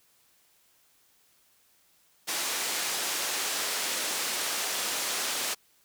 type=band-pass noise; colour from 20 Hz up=white; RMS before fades=-31 dBFS; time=2.27-5.55 s; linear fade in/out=20 ms; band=310 to 8600 Hz; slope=12 dB/octave; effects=white hiss -65 dBFS RMS until 5.84 s